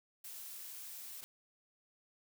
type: noise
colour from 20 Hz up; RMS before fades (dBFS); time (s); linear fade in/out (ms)
blue; -48; 0.24-1.21; 5
type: noise with exponential growth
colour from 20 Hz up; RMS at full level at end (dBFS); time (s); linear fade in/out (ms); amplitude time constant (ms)
white; -44; 1.16-1.24; 0; 16
effects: none